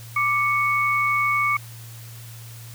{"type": "tone pair together", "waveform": "sine", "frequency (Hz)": [1174.4, 2217], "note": ["D6", "C#7"], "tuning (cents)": [0, 0], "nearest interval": "major seventh", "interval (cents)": 1100, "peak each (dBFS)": -21, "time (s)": [0.16, 1.57], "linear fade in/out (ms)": 5, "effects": ["added 115 Hz sine -38 dBFS peak until 2.74 s", "white hiss -45 dBFS RMS until 2.74 s"]}